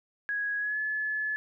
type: tone with pitch glide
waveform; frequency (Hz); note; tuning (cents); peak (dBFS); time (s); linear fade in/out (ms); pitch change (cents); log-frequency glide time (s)
sine; 1661.2 to 1718.8; G#6 to A6; 0 to -41; -28; 0.29-1.36; 0; +59; 0.58-0.79
effects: none